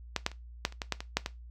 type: clicks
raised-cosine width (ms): 0.2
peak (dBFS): -11 / -10 / -29 / -9 / -30 / -16 / -11 / -20 / -8 / -15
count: 10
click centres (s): 0.163 / 0.264 / 0.316 / 0.651 / 0.724 / 0.818 / 0.923 / 1.005 / 1.17 / 1.261
effects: noise-tail reverb RT60 0.2 s tail -17 dB re dry + added 59 Hz sine -45 dBFS peak until 1.5 s